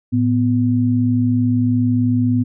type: tone pair together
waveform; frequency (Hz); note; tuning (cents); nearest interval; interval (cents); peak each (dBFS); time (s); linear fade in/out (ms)
sine; 110.8 / 248.7; A2 / B3; +13 / +12; octave + major second; 1399; -17 / -15; 0.12-2.44; 20
effects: none